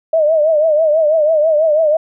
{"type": "tone with vibrato", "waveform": "sine", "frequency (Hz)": 622.3, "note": "D#5", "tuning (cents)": 0, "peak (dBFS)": -9, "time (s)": [0.13, 1.97], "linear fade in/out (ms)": 5, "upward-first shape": "triangle", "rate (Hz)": 6.1, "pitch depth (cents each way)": 110, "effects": []}